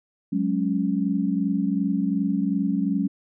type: chord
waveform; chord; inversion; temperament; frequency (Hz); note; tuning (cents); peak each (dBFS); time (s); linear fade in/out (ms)
sine; F# suspended second; none; equal; 185 / 207.7 / 277.2; F#3 / G#3 / C#4; 0 / 0 / 0; -25; 0.32-3.08; 10
effects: none